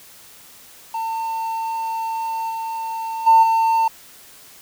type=tone with level steps; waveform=triangle; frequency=901 Hz; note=A5; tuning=41 cents sharp; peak=-20 / -22 / -5 / -12 dBFS; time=0.94-3.88 s; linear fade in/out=5 ms; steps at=2.49 / 3.26 / 3.42 s; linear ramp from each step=20 ms; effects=tanh soft clip ceiling -5 dBFS + white hiss -45 dBFS RMS until 4.61 s